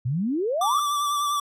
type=exponential sweep; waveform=sine; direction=up; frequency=114.6 to 1318.5 Hz; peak=-22 dBFS; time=0.05-0.8 s; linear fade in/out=10 ms
type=tone with vibrato; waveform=square; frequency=1165 Hz; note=D6; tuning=14 cents flat; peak=-23 dBFS; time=0.61-1.4 s; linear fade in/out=5 ms; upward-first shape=sine; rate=10 Hz; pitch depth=31 cents each way
effects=resampled to 32000 Hz